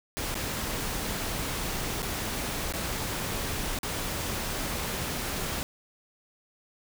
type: noise with dropouts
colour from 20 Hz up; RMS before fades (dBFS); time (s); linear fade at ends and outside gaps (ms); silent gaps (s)
pink; -32; 0.17-5.63; 0; 0.343-0.353 / 2.021-2.028 / 2.724-2.737 / 3.788-3.832
effects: none